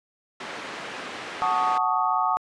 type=band-pass noise; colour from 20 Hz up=white; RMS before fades=-36 dBFS; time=0.4-1.78 s; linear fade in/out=5 ms; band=210 to 2100 Hz; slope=12 dB/octave
type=chord; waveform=sine; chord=D# half-diminished seventh; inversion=first; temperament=equal with one note detuned; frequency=740 / 880 / 1119 / 1244.5 Hz; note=F#5 / A5 / C#6 / D#6; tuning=0 / 0 / +16 / 0 cents; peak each=-26 dBFS; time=1.42-2.37 s; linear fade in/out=0 ms
effects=resampled to 22050 Hz